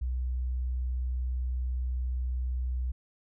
sine tone, 62.6 Hz, B1, 24 cents sharp, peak -28 dBFS, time 0.01-2.92 s, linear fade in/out 10 ms, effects none

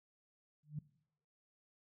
sine tone with exponential growth, 150 Hz, D3, 37 cents sharp, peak -35 dBFS, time 0.63-0.79 s, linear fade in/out 5 ms, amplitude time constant 34 ms, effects noise-tail reverb RT60 0.7 s tail -20 dB re dry

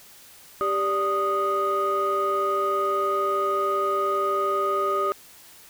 sine tone cluster, 393.7 / 584 / 1241 Hz, G4 / D5 / D#6, +8 / -10 / -5 cents, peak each -25 / -28 / -22 dBFS, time 0.61-5.12 s, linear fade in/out 0 ms, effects tanh soft clip ceiling -16 dBFS + white hiss -49 dBFS RMS until 5.69 s

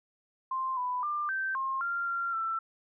sine tone with pitch steps, 1048 / 995 / 1193 / 1555 / 1067 / 1388 / 1380 / 1335 Hz, C6 / B5 / D6 / G6 / C6 / F6 / F6 / E6, +2 / +13 / +27 / -14 / +34 / -11 / -21 / +22 cents, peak -29 dBFS, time 0.51-2.59 s, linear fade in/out 5 ms, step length 260 ms, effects none

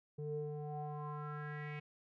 square tone with low-pass filter sweep, 148.8 Hz, D3, 23 cents sharp, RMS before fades -43 dBFS, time 0.18-1.8 s, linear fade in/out 10 ms, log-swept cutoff 370 to 2400 Hz, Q 5.4, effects none

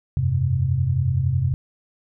sine chord, F suspended second, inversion none, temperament just, 87.31 / 98.22 / 130.96 Hz, F2 / G2 / C3, 0 / +4 / +2 cents, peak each -24 / -24 / -20 dBFS, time 0.17-1.54 s, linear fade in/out 0 ms, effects none

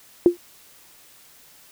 sine tone with exponential decay, 348.9 Hz, F4, 2 cents flat, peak -6 dBFS, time 0.26-0.37 s, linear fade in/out 1 ms, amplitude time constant 23 ms, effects white hiss -51 dBFS RMS until 1.71 s

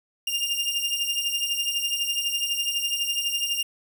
sawtooth beating tone pair, 2800 / 2812 Hz, F7 / F7, +4 / +11 cents, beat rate 12 Hz, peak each -24 dBFS, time 0.27-3.63 s, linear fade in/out 5 ms, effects none

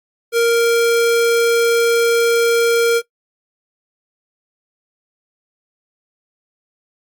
square tone, 466.2 Hz, A#4, in tune, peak -12 dBFS, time 0.32-3.02 s, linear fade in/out 50 ms, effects noise-tail reverb RT60 0.1 s tail -19 dB re dry + Opus 48 kbps

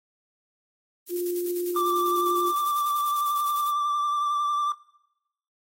violet noise with tremolo, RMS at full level -34 dBFS, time 1.06-3.73 s, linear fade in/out 50 ms, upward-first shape square, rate 10 Hz, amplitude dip 60%
sine tone, 352.6 Hz, F4, 17 cents sharp, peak -25 dBFS, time 1.09-2.53 s, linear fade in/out 50 ms
triangle tone with vibrato, 1174.7 Hz, D6, in tune, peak -21 dBFS, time 1.76-4.72 s, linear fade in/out 2 ms, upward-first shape sine, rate 11 Hz, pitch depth 24 cents each way
effects noise-tail reverb RT60 0.9 s tail -21 dB re dry + AAC 48 kbps

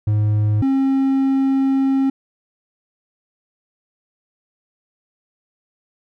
triangle tone pair in turn, 105.7 / 269.2 Hz, G#2 / C4, +31 / +49 cents, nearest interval octave + major third, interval 1618 cents, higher second, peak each -12 dBFS, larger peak neither, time 0.07-0.62 / 0.62-2.1 s, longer second, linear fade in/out 5 ms, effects none

